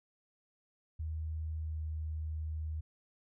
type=tone with pitch glide; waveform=sine; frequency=78.9 to 78.17 Hz; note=D#2 to D#2; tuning=+25 to +9 cents; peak=-35 dBFS; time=0.99-2.81 s; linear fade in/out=10 ms; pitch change=-16 cents; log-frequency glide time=1.57-1.79 s; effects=none